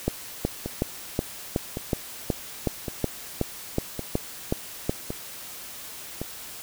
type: two click trains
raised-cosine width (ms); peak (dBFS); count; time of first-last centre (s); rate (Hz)
2; -16 / -9; 6 / 14; 0.66-6.216 / 0.08-4.895; 0.9 / 2.7
effects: white hiss -40 dBFS RMS until 6.62 s